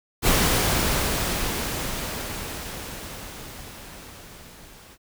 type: noise with level ramp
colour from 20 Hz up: pink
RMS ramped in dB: -19 to -48 dBFS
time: 0.22-4.98 s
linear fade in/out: 50 ms
effects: none